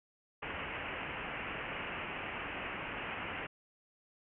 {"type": "low-pass noise", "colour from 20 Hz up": "white", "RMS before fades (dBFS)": -41, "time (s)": [0.42, 3.47], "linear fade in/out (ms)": 10, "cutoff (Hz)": 2900, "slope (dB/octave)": 96, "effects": []}